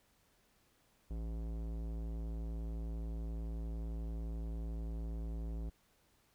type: tone with tanh clipping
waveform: sine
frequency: 55.7 Hz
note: A1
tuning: 22 cents sharp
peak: -40 dBFS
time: 1.1-5.7 s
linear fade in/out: 10 ms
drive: 18 dB
effects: pink hiss -72 dBFS RMS until 6.34 s